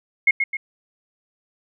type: tone with echo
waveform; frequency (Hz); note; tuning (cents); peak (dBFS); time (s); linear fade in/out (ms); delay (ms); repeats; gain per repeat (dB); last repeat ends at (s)
sine; 2158; C#7; -47; -11; 0.27-0.31; 5; 130; 2; -6; 0.57
effects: none